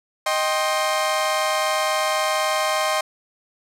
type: chord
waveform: sawtooth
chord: C minor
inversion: first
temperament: equal with one note detuned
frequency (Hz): 622.3 / 784 / 1059.9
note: Eb5 / G5 / C6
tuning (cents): 0 / 0 / +22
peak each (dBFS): -19 / -22 / -20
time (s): 0.26-3.01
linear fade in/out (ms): 5
effects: low-pass 12000 Hz 12 dB/octave